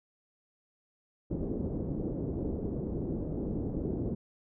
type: low-pass noise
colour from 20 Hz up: white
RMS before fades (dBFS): -34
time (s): 1.3-4.15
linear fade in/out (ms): 10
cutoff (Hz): 390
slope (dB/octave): 24
effects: none